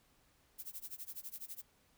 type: noise with tremolo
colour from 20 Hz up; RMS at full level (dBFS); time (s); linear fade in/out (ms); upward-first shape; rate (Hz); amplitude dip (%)
violet; -44; 0.58-1.62; 20; sine; 12; 95
effects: pink hiss -71 dBFS RMS until 1.97 s